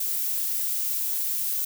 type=noise; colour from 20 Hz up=violet; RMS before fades=-27 dBFS; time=0-1.65 s; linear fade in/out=5 ms; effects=none